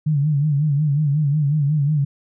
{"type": "tone with vibrato", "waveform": "sine", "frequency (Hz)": 147.1, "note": "D3", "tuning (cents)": 3, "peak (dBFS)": -15, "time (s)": [0.06, 2.05], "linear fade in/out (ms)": 10, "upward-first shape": "sine", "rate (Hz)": 5.5, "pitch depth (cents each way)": 97, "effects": []}